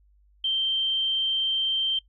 sine tone, 3136 Hz, G7, in tune, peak -22 dBFS, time 0.44-1.99 s, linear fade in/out 5 ms, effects noise-tail reverb RT60 0.1 s tail -20 dB re dry + added 50 Hz sine -57 dBFS peak until 2.08 s

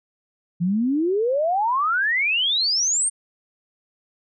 sine exponential sweep, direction up, 165.8 to 9030 Hz, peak -18 dBFS, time 0.6-3.1 s, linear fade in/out 20 ms, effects none

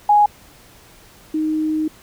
sine tone pair in turn, 830.6 / 311.1 Hz, G#5 / D#4, 0 / 0 cents, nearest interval octave + perfect fourth, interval 1700 cents, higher first, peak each -9 / -17 dBFS, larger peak first, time 0.09-0.26 / 1.34-1.88 s, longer second, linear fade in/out 5 ms, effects pink hiss -47 dBFS RMS until 2.02 s

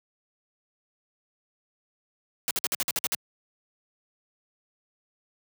white noise bursts, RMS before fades -27 dBFS, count 9, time 2.48-3.148 s, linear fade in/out 0 ms, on 28 ms, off 52 ms, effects high-pass 100 Hz 12 dB/octave

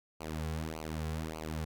sawtooth tone with flanger, 78.9 Hz, D#2, 25 cents sharp, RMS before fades -38 dBFS, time 0.2-1.65 s, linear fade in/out 10 ms, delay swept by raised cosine 0.55 to 3.35 ms, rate 1.7 Hz, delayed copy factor -0.9, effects none

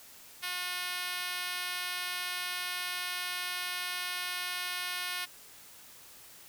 5% pulse tone with high-pass filter, 360 Hz, F#4, 47 cents flat, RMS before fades -36 dBFS, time 0.42-5.26 s, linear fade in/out 20 ms, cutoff 1100 Hz, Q 0.67, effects white hiss -53 dBFS RMS until 6.48 s

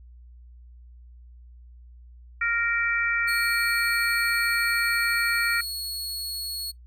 harmonic tone, 466.2 Hz, A#4, in tune, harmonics 3 / 4 / 5, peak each -26 / -27 / -28 dBFS, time 2.41-5.61 s, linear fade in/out 5 ms
sawtooth tone, 4348 Hz, C#8, 34 cents flat, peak -27 dBFS, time 3.27-6.72 s, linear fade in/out 20 ms
effects noise-tail reverb RT60 0.1 s tail -21 dB re dry + added 60 Hz sine -45 dBFS peak until 6.86 s

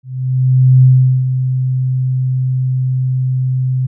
sine tone with ADSR envelope, 129.1 Hz, C3, 23 cents flat, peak -3 dBFS, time 0.03-3.87 s, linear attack 800 ms, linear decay 410 ms, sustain -9 dB, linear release 13 ms, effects none

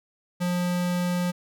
square tone, 177.6 Hz, F3, 29 cents sharp, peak -24 dBFS, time 0.4-1.32 s, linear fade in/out 20 ms, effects none

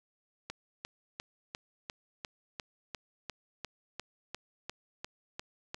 click train, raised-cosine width 0.2 ms, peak -21 dBFS, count 16, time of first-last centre 0.5-5.745 s, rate 2.86 Hz, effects none

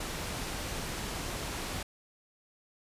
pink low-pass noise, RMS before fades -37 dBFS, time 0-1.83 s, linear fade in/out 5 ms, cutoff 11000 Hz, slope 12 dB/octave, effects resampled to 32000 Hz

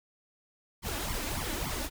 pink noise with flanger, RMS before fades -34 dBFS, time 0.82-1.9 s, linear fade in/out 50 ms, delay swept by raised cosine 0.89 to 3.49 ms, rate 3.5 Hz, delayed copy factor +1, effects none

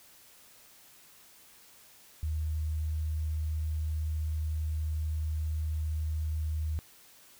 sine tone, 77.78 Hz, D#2, in tune, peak -29 dBFS, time 2.23-6.79 s, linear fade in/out 0 ms, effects white hiss -57 dBFS RMS until 7.39 s

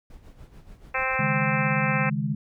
brown noise with tremolo, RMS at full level -44 dBFS, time 0.1-1.16 s, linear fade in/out 2 ms, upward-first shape sine, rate 6.9 Hz, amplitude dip 65%
harmonic tone, 261.6 Hz, C4, in tune, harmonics 2 / 3 / 4 / 5 / 6 / 7 / 8 / 9 / 10, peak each -32 / -32 / -32 / -32 / -32 / -32 / -32 / -32 / -32 dBFS, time 0.94-2.1 s, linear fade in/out 10 ms
sine chord, C# suspended second, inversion none, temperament equal, 138.59 / 155.56 / 207.7 Hz, C#3 / D#3 / G#3, 0 / 0 / 0 cents, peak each -28 dBFS, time 1.19-2.35 s, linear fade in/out 5 ms
effects none

